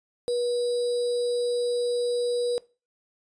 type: tone with sample-and-hold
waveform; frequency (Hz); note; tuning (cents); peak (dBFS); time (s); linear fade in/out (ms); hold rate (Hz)
sine; 484.3; B4; -34; -23; 0.28-2.58; 0; 4410
effects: noise-tail reverb RT60 0.3 s tail -20 dB re dry + resampled to 22050 Hz